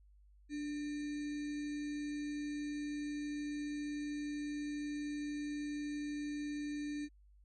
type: tone with sample-and-hold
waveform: sine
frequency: 293.7 Hz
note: D4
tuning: in tune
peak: -37 dBFS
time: 0.49-7.09 s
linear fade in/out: 50 ms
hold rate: 2100 Hz
effects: added 50 Hz sine -60 dBFS peak until 7.44 s + MP3 32 kbps